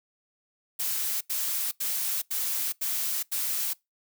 blue noise bursts, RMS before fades -29 dBFS, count 6, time 0.79-3.735 s, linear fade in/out 10 ms, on 420 ms, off 85 ms, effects noise-tail reverb RT60 0.2 s tail -24 dB re dry

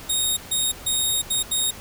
15% pulse tone bursts at uneven times, 3729 Hz, A#7, in tune, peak -13 dBFS, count 5, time 0.09-0.37 / 0.51-0.72 / 0.86-1.22 / 1.3-1.43 / 1.51-1.71 s, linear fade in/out 10 ms, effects pink hiss -40 dBFS RMS until 1.8 s

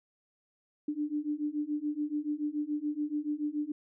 sine beating tone pair, 293.7 / 300.7 Hz, D4 / D4, 0 / +41 cents, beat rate 7 Hz, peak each -34 / -33 dBFS, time 0.88-3.72 s, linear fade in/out 5 ms, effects none

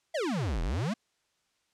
square exponential two-way sweep, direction down then up, 698.5 to 37.99 to 245 Hz, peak -29 dBFS, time 0.14-0.94 s, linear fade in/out 10 ms, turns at 0.62 s, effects white hiss -74 dBFS RMS until 1.73 s + low-pass 7000 Hz 12 dB/octave

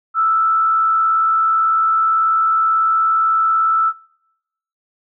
sine tone with frequency modulation, 1321 Hz, E6, 3 cents sharp, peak -12 dBFS, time 0.14-3.93 s, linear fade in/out 50 ms, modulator 78.4 Hz, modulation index 0.32, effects noise-tail reverb RT60 0.9 s tail -26 dB re dry

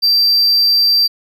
triangle tone, 4695 Hz, D8, 1 cent flat, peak -8 dBFS, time 0.02-1.08 s, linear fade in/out 20 ms, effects none

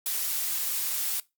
blue noise, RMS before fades -29 dBFS, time 0.06-1.2 s, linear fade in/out 2 ms, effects noise-tail reverb RT60 0.2 s tail -20 dB re dry + Opus 48 kbps

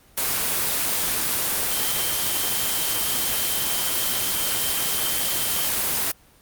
sine tone in noise, 3129 Hz, G7, 4 cents flat, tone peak -30 dBFS, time 1.71-5.69 s, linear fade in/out 10 ms, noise white, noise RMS -23 dBFS, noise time 0.17-6.12 s, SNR -10 dB, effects pink hiss -54 dBFS RMS until 6.41 s + Opus 24 kbps

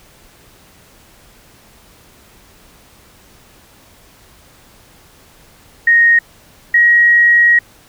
sine tone pair in turn, 1864.7 / 1895.1 Hz, A#6 / A#6, 0 / +28 cents, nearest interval unison, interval 28 cents, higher second, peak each -6 dBFS, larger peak neither, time 5.87-6.19 / 6.74-7.59 s, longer second, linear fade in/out 5 ms, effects pink hiss -46 dBFS RMS until 7.88 s

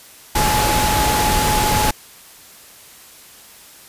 sine tone in noise, 848 Hz, G#5, 36 cents sharp, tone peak -18 dBFS, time 0.35-1.91 s, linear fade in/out 5 ms, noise pink, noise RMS -18 dBFS, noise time 0.35-1.91 s, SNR -3 dB, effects white hiss -43 dBFS RMS until 3.88 s + resampled to 32000 Hz

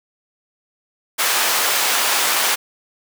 pink high-pass noise, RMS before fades -18 dBFS, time 1.18-2.56 s, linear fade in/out 20 ms, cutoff 850 Hz, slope 12 dB/octave, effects none

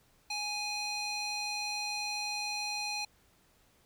square tone with band-pass filter, 830.6 Hz, G#5, in tune, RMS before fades -36 dBFS, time 0.3-3.05 s, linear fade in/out 5 ms, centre 4000 Hz, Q 1.4, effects pink hiss -67 dBFS RMS until 3.85 s

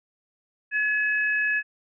sine tone pair together, 1698.9 / 2565 Hz, G#6 / E7, +39 / -48 cents, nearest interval perfect fifth, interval 713 cents, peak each -22 / -28 dBFS, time 0.71-1.63 s, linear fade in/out 50 ms, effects none

